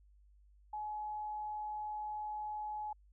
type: tone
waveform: sine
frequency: 847 Hz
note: G#5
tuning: 34 cents sharp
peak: -38 dBFS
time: 0.73-2.93 s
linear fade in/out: 5 ms
effects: added 50 Hz sine -61 dBFS peak until 3.12 s